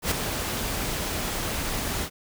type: noise with ADSR envelope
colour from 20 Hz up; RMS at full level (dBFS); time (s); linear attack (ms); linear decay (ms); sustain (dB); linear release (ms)
pink; -22; 0.02-2.1; 94; 5; -7; 67
effects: none